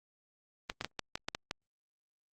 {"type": "clicks", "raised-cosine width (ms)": 0.2, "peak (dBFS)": -17, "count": 8, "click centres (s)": [0.699, 0.811, 0.846, 0.993, 1.155, 1.285, 1.349, 1.511], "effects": ["Opus 24 kbps"]}